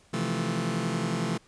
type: chord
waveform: sawtooth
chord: F major seventh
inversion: second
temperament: just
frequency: 130.96 / 163.7 / 174.61 / 218.3 Hz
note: C3 / E3 / F3 / A3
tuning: +2 / -12 / 0 / -13 cents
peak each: -30 / -28 / -28 / -28 dBFS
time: 0.13-1.38 s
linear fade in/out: 10 ms
effects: pink hiss -60 dBFS RMS until 1.47 s + resampled to 22050 Hz